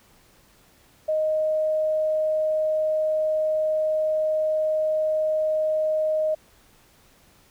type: tone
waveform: sine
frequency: 622.3 Hz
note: D#5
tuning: in tune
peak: -20 dBFS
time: 1.08-6.35 s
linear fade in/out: 10 ms
effects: pink hiss -57 dBFS RMS until 7.5 s